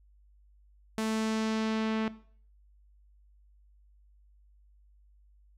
sawtooth tone with low-pass filter sweep, 220 Hz, A3, in tune, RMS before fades -31 dBFS, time 0.98-2.08 s, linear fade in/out 0 ms, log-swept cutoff 11000 to 2800 Hz, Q 0.97, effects noise-tail reverb RT60 0.5 s tail -17 dB re dry + added 50 Hz sine -58 dBFS peak until 5.57 s

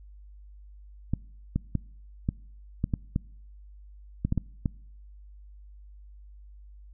clicks, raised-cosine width 5 ms, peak -13 dBFS, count 11, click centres 1.136 / 1.56 / 1.753 / 2.289 / 2.841 / 2.938 / 3.161 / 4.25 / 4.324 / 4.377 / 4.658 s, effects noise-tail reverb RT60 0.7 s tail -25 dB re dry + added 50 Hz sine -46 dBFS peak until 6.93 s

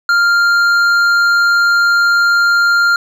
sine tone with hard clipping, 1396.9 Hz, F6, in tune, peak -10 dBFS, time 0.09-2.96 s, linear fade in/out 2 ms, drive 7 dB, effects none

